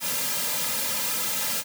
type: noise with comb filter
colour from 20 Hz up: white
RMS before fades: -27 dBFS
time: 0-1.64 s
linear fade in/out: 50 ms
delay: 2.7 ms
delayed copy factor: -0.9
effects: high-pass 150 Hz 12 dB/octave